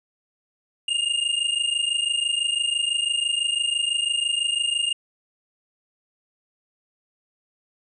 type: tone pair together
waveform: square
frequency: 2815 / 2841 Hz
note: F7 / F7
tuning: +13 / +29 cents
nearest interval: unison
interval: 16 cents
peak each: -25 dBFS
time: 0.88-4.93 s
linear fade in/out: 5 ms
effects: resampled to 24000 Hz